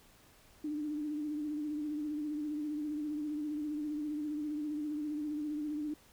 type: tone with vibrato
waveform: sine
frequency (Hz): 299.6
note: D4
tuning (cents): +35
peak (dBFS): -34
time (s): 0.64-5.94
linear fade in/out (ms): 5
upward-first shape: sine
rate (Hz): 15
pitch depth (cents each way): 41
effects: pink hiss -62 dBFS RMS until 6.12 s